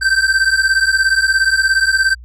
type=beating tone pair; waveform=square; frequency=1550 / 1567 Hz; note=G6 / G6; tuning=-20 / -1 cents; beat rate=17 Hz; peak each=-15 dBFS; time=0.01-2.15 s; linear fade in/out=20 ms; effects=added 60 Hz sine -33 dBFS peak until 2.24 s + low-pass 8000 Hz 12 dB/octave